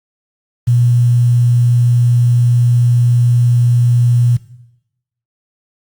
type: tone with quantisation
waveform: sine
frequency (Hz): 120.7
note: B2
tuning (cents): -39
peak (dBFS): -8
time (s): 0.67-4.37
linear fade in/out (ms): 10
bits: 6
effects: noise-tail reverb RT60 0.9 s tail -17 dB re dry + Opus 48 kbps